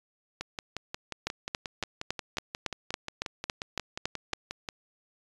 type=two click trains; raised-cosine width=0.2 ms; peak=-17 / -12 dBFS; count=25 / 12; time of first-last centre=0.41-4.688 / 1.27-4.334 s; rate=5.61 / 3.59 Hz; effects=resampled to 24000 Hz

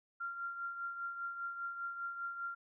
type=tone with tremolo; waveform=sine; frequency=1384 Hz; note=F6; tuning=16 cents flat; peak=-36 dBFS; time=0.2-2.55 s; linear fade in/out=10 ms; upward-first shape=triangle; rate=5 Hz; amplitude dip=60%; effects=none

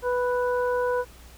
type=harmonic tone; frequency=493.9 Hz; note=B4; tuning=in tune; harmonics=1 / 2 / 3; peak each=-23 / -29 / -33 dBFS; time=0.02-1.05 s; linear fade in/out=50 ms; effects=added 60 Hz sine -48 dBFS peak until 1.37 s + pink hiss -51 dBFS RMS until 1.37 s

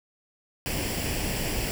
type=noise with comb filter; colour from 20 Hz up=pink; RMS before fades=-29 dBFS; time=0.66-1.71 s; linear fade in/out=0 ms; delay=0.39 ms; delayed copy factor=+0.6; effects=none

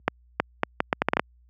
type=accelerating click train; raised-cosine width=0.5 ms; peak=-4 dBFS; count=10; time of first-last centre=0.08-1.195 s; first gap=320 ms; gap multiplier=0.73; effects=added 60 Hz sine -39 dBFS peak until 1.49 s + high-pass 150 Hz 12 dB/octave

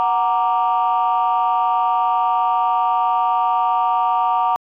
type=chord; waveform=sine; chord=Gb augmented; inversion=none; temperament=equal; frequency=740 / 932.3 / 1174.7 Hz; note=Gb5 / Bb5 / D6; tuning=0 / 0 / 0 cents; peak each=-18 / -17 / -20 dBFS; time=0-4.56 s; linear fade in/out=0 ms; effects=tanh soft clip ceiling -9 dBFS

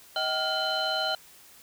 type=tone cluster; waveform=sine; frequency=633 / 767 / 1409 / 3044 / 4094 Hz; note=D#5 / G5 / F6 / F#7 / C8; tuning=+30 / -38 / +15 / +48 / -38 cents; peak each=-31 dBFS; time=0.16-1.15 s; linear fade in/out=2 ms; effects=tanh soft clip ceiling -19 dBFS + white hiss -53 dBFS RMS until 1.62 s

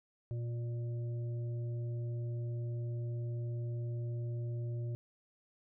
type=harmonic tone; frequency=118.5 Hz; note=A#2; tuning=29 cents sharp; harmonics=1 / 3 / 5; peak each=-35 / -49 / -54 dBFS; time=0.31-4.95 s; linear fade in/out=0 ms; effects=none

